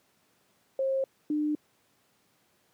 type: tone pair in turn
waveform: sine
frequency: 535 / 300.3 Hz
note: C5 / D4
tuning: +38 / +39 cents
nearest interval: minor seventh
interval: 999 cents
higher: first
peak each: -25 dBFS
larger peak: neither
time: 0.79-1.04 / 1.3-1.55 s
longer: neither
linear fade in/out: 2 ms
effects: pink hiss -68 dBFS RMS until 2.73 s + high-pass 150 Hz 12 dB/octave